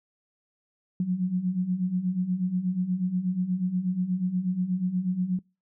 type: beating tone pair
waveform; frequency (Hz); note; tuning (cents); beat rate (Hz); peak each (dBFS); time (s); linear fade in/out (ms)
sine; 177 / 185.3; F3 / F#3; +23 / +3; 8.3; -30 / -25; 1-5.39; 2
effects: noise-tail reverb RT60 0.3 s tail -26 dB re dry